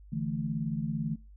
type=chord; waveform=sine; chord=D suspended second; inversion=none; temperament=equal; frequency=146.83 / 164.81 / 220 Hz; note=D3 / E3 / A3; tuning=0 / 0 / 0 cents; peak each=-34 dBFS; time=0.12-1.16 s; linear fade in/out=10 ms; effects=noise-tail reverb RT60 0.3 s tail -24 dB re dry + added 50 Hz sine -49 dBFS peak until 1.36 s